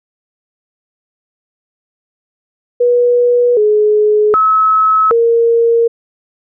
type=tone with pitch steps; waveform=sine; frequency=485.7 / 422.8 / 1291 / 464.2 Hz; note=B4 / G#4 / E6 / A#4; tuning=-29 / +31 / -37 / -7 cents; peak=-7 dBFS; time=2.8-5.88 s; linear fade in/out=10 ms; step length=770 ms; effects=none